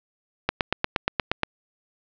click train, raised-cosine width 0.3 ms, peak -4 dBFS, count 9, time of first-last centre 0.49-1.433 s, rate 8.48 Hz, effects low-pass 4000 Hz 12 dB/octave

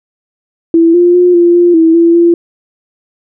sine tone with pitch steps, 331.9 / 350.6 / 356.8 / 345.5 / 349.1 / 325.7 / 336.7 / 341.4 Hz, E4 / F4 / F4 / F4 / F4 / E4 / E4 / F4, +12 / +7 / +37 / -19 / -1 / -21 / +37 / -39 cents, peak -3 dBFS, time 0.74-2.34 s, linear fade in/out 2 ms, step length 200 ms, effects none

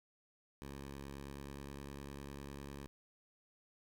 10% pulse tone with pitch glide, 69.3 to 69.98 Hz, C#2 to C#2, 0 to +17 cents, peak -38 dBFS, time 0.62-2.87 s, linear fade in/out 0 ms, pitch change +17 cents, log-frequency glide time 1.11-1.83 s, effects none

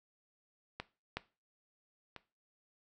clicks, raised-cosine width 0.3 ms, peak -23 / -20 / -29 dBFS, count 3, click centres 0.8 / 1.17 / 2.163 s, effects noise-tail reverb RT60 0.3 s tail -17 dB re dry

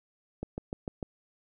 click train, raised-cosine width 2 ms, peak -21 dBFS, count 5, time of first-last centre 0.43-1.028 s, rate 6.69 Hz, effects none

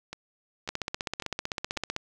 two click trains, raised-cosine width 0.2 ms, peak -13 / -20 dBFS, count 21 / 4, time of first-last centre 0.69-1.964 / 0.13-1.769 s, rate 15.7 / 1.83 Hz, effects none

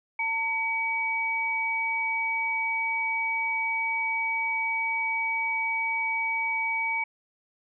sine tone pair together, 901 / 2270 Hz, A5 / C#7, +41 / +41 cents, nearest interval octave + major third, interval 1600 cents, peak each -31 / -26 dBFS, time 0.19-7.04 s, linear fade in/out 5 ms, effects none

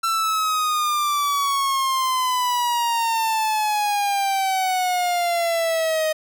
45% pulse exponential sweep, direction down, 1346 to 622.3 Hz, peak -19 dBFS, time 0.03-6.13 s, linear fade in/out 10 ms, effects none

